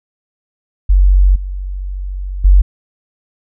sine tone with level steps, 46.99 Hz, F#1, 28 cents sharp, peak -5 / -19 / -3 dBFS, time 0.89-2.62 s, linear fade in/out 10 ms, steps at 1.35 / 2.44 s, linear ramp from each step 10 ms, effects none

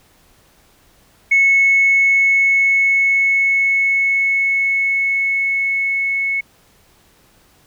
sine tone with level ramp, 2199 Hz, C#7, 14 cents flat, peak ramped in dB -8 to -16 dBFS, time 1.31-6.41 s, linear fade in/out 10 ms, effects tanh soft clip ceiling -5 dBFS + pink hiss -53 dBFS RMS until 7.66 s

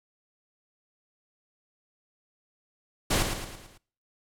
pink noise with echo, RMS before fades -24 dBFS, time 3.1-3.23 s, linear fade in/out 10 ms, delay 110 ms, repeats 5, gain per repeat -6 dB, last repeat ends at 3.78 s, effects noise-tail reverb RT60 0.5 s tail -24 dB re dry + low-pass 12000 Hz 12 dB/octave

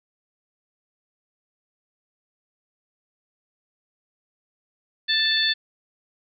harmonic tone, 883 Hz, A5, 6 cents sharp, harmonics 2 / 3 / 4 / 5, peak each -24 / -33 / -22 / -24 dBFS, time 5.08-5.54 s, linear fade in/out 20 ms, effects none

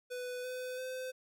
square tone with pitch steps, 497.1 / 505.2 / 513.4 Hz, B4 / B4 / C5, +11 / +39 / -33 cents, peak -39 dBFS, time 0.1-1.12 s, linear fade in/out 20 ms, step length 340 ms, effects none

